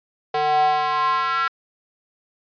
square tone with high-pass filter sweep, 150.3 Hz, D3, 40 cents sharp, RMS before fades -20 dBFS, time 0.34-1.48 s, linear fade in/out 5 ms, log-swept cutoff 610 to 1400 Hz, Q 6.1, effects resampled to 11025 Hz

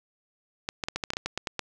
clicks, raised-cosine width 0.2 ms, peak -12 dBFS, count 12, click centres 0.689 / 0.838 / 0.885 / 0.96 / 1.038 / 1.104 / 1.135 / 1.169 / 1.26 / 1.376 / 1.472 / 1.593 s, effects none

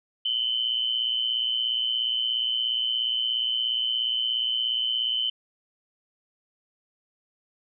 sine tone pair together, 2960 / 3077 Hz, F#7 / G7, 0 / -33 cents, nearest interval minor second, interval 67 cents, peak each -28 / -25 dBFS, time 0.25-5.3 s, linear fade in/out 5 ms, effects none

